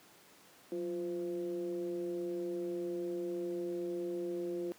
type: tone with frequency modulation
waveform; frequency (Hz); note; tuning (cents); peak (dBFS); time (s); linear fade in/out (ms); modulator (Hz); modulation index
sine; 349.2; F4; 0; -34; 0.72-4.72; 0; 166; 0.72
effects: pink hiss -60 dBFS RMS until 4.78 s + high-pass 200 Hz 12 dB/octave